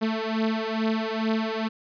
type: beating tone pair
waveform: sawtooth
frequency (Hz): 220 / 222.3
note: A3 / A3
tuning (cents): 0 / +18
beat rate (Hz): 2.3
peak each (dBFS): -23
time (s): 0.01-1.69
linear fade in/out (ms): 20
effects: resampled to 11025 Hz